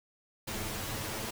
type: noise with comb filter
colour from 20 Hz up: pink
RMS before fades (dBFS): -37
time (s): 0.47-1.31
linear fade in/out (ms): 10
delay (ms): 9.1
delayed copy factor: +0.8
effects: none